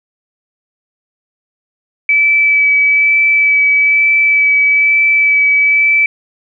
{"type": "tone with vibrato", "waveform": "sine", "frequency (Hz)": 2300, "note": "D7", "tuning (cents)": -37, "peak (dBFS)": -7, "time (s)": [2.09, 6.06], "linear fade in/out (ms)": 2, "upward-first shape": "sine", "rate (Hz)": 1.1, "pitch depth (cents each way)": 12, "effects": []}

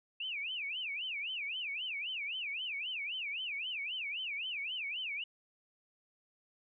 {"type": "tone with vibrato", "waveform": "sine", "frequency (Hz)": 2613, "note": "E7", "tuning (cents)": -16, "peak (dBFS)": -36, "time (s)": [0.2, 5.24], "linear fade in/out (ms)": 5, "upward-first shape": "sine", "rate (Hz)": 3.8, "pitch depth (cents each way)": 290, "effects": []}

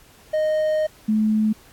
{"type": "tone pair in turn", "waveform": ["triangle", "sine"], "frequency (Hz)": [619, 215.8], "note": ["D#5", "A3"], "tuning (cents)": [-9, -33], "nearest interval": "octave + tritone", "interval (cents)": 1824, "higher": "first", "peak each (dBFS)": -16, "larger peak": "neither", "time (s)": [[0.33, 0.87], [1.08, 1.53]], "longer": "first", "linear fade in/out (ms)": 10, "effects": ["pink hiss -51 dBFS RMS until 1.72 s", "AAC 64 kbps"]}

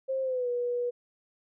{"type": "tone with pitch glide", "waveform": "sine", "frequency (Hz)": [530, 486], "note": ["C5", "B4"], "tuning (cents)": [22, -28], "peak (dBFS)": -27, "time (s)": [0.08, 0.91], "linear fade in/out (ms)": 20, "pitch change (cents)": -150, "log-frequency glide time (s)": [0.22, 0.49], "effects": []}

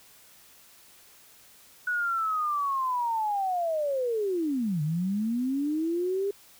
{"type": "linear two-way sweep", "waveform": "sine", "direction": "down then up", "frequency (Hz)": [1480, 145.5, 405.7], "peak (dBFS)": -25, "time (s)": [1.87, 6.31], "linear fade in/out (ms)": 5, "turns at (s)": 4.82, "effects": ["white hiss -55 dBFS RMS until 6.59 s"]}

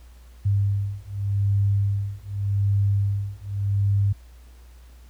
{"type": "beating tone pair", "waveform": "sine", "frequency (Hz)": [99.8, 100.65], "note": ["G2", "G2"], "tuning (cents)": [32, 46], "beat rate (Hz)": 0.85, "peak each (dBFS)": -23, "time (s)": [0.45, 4.13], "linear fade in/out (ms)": 10, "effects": ["added 60 Hz sine -44 dBFS peak until 5.09 s", "pink hiss -58 dBFS RMS until 5.09 s"]}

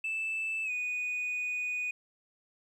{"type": "tone with pitch glide", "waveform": "sine", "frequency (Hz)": [2637, 2475], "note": ["E7", "D#7"], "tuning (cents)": [0, -10], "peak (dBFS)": -29, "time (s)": [0.04, 1.91], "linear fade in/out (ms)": 5, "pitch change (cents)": -110, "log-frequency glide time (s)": [0.64, 0.71], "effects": ["tanh soft clip ceiling -29 dBFS", "11-bit"]}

